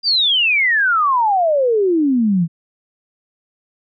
sine exponential sweep, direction down, 4859 to 159.6 Hz, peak -12 dBFS, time 0.03-2.48 s, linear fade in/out 50 ms, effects none

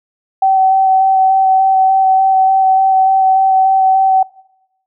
sine tone with vibrato, 765 Hz, G5, 42 cents flat, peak -7 dBFS, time 0.42-4.23 s, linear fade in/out 5 ms, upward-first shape square, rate 3.4 Hz, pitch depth 9 cents each way, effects noise-tail reverb RT60 0.9 s tail -23 dB re dry

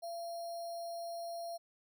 sine tone with sample-and-hold, 681 Hz, F5, 44 cents flat, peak -39 dBFS, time 0.02-1.58 s, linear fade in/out 20 ms, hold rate 4900 Hz, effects none

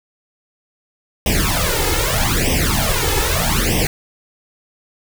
pink noise with flanger, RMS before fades -17 dBFS, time 1.26-3.87 s, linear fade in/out 2 ms, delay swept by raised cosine 0.35 to 2.35 ms, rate 0.8 Hz, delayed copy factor +0.95, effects none

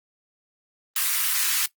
white high-pass noise, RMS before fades -23 dBFS, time 0.96-1.66 s, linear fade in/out 2 ms, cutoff 1200 Hz, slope 24 dB/octave, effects noise-tail reverb RT60 0.1 s tail -18 dB re dry + Opus 24 kbps

